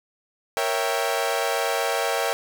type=chord; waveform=sawtooth; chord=A# diminished seventh; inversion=none; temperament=equal; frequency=466.2 / 554.4 / 659.3 / 784 Hz; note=A#4 / C#5 / E5 / G5; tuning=0 / 0 / 0 / 0 cents; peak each=-24 dBFS; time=0.57-2.33 s; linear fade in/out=0 ms; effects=none